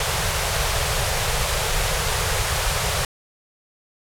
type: band-stop noise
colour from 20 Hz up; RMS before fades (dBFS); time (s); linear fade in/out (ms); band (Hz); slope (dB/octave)
pink; -22; 0-3.05; 2; 160 to 420; 48
effects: low-pass 12000 Hz 12 dB/octave